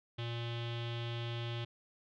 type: tone with low-pass filter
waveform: square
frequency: 117.7 Hz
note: A#2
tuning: 17 cents sharp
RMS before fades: -39 dBFS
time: 0.18-1.65 s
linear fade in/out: 10 ms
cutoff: 3300 Hz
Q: 5.4
effects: none